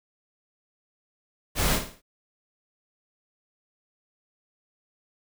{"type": "noise with echo", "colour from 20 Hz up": "pink", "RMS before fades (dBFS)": -24, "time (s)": [1.55, 1.8], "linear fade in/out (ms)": 50, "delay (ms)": 55, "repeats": 4, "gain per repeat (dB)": -8, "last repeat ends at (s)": 2.02, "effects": []}